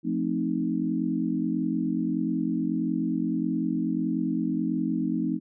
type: chord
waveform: sine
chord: F dominant seventh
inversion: none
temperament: equal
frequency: 174.61 / 220 / 261.6 / 311.1 Hz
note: F3 / A3 / C4 / Eb4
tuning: 0 / 0 / 0 / 0 cents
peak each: -31 / -30 / -29 / -29 dBFS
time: 0.03-5.4 s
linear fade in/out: 50 ms
effects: none